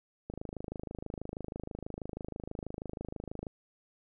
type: click train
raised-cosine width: 2 ms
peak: -25 dBFS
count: 84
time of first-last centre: 0.3-3.468 s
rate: 26.2 Hz
effects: none